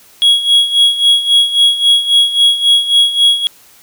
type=tone with tremolo; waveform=triangle; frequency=3322 Hz; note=G#7; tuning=in tune; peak=-3 dBFS; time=0.22-3.47 s; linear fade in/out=0 ms; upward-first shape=sine; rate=3.7 Hz; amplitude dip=75%; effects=white hiss -44 dBFS RMS until 3.82 s